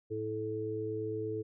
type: harmonic tone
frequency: 108.6 Hz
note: A2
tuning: 22 cents flat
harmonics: 1 / 3 / 4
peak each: -41 / -40 / -35 dBFS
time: 0.1-1.43 s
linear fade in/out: 20 ms
effects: none